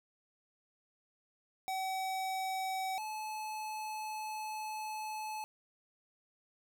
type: tone pair in turn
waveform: square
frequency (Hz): 760 / 862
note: F#5 / A5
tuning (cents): +46 / -36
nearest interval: major second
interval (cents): 218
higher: second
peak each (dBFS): -35 / -39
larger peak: first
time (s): 1.68-2.98 / 2.98-5.44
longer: second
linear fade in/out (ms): 0
effects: none